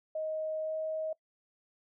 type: tone with pitch glide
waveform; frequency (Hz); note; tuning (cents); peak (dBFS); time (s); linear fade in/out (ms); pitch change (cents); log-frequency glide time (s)
sine; 627 to 631; D#5 to D#5; +13 to +24; -32; 0.15-1.13; 5; +11; 0.62-0.74
effects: noise-tail reverb RT60 0.1 s tail -22 dB re dry